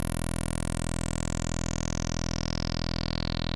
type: tone with low-pass filter sweep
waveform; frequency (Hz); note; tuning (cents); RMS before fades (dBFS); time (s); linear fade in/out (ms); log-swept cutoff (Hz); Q
10% pulse; 41.54; E1; +14; -30; 0-3.55; 0; 11000 to 4000; 6.9
effects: none